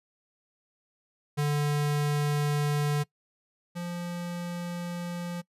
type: tone pair in turn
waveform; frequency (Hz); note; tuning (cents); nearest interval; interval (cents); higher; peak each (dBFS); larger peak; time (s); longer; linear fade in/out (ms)
square; 146.83 / 174.29; D3 / F3; 0 / -3; minor third; 297; second; -25 / -33; first; 1.37-3.04 / 3.75-5.42; neither; 20
effects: noise-tail reverb RT60 0.1 s tail -22 dB re dry + resampled to 32000 Hz